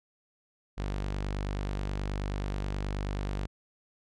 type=tone; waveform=sawtooth; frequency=49.37 Hz; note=G1; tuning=13 cents sharp; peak=-27 dBFS; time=0.77-3.47 s; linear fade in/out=20 ms; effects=low-pass 6000 Hz 12 dB/octave